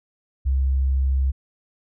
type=tone; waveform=sine; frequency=66.7 Hz; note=C2; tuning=34 cents sharp; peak=-17 dBFS; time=0.45-1.32 s; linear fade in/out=20 ms; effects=none